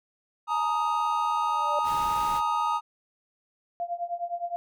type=chord; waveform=triangle; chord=Ab suspended second; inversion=none; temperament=equal with one note detuned; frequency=851.5 / 932.3 / 1244.5 Hz; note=Ab5 / Bb5 / Eb6; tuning=+43 / 0 / 0 cents; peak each=-29 / -26 / -25 dBFS; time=0.47-2.81 s; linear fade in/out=50 ms
type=tone with exponential growth; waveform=sine; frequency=591 Hz; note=D5; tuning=11 cents sharp; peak=-25 dBFS; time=1.37-1.79 s; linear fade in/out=2 ms; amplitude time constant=90 ms
type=noise; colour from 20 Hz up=pink; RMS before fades=-40 dBFS; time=1.83-2.42 s; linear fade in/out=50 ms
type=tone with tremolo; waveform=sine; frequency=694 Hz; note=F5; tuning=11 cents flat; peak=-25 dBFS; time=3.8-4.56 s; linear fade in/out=0 ms; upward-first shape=triangle; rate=9.7 Hz; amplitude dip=95%
effects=none